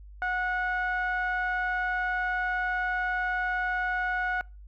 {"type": "tone with low-pass filter", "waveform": "sawtooth", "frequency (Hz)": 731, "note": "F#5", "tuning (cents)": -21, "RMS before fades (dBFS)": -29, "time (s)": [0.22, 4.41], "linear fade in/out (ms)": 0, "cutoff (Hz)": 1600, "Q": 3.6, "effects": ["noise-tail reverb RT60 0.3 s tail -26 dB re dry", "added 50 Hz sine -44 dBFS peak until 4.67 s"]}